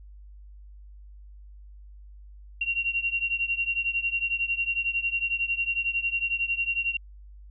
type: beating tone pair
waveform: sine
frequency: 2750 / 2761 Hz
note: F7 / F7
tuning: -27 / -20 cents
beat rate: 11 Hz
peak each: -27 / -29 dBFS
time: 2.61-6.97 s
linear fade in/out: 5 ms
effects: added 50 Hz sine -44 dBFS peak until 7.5 s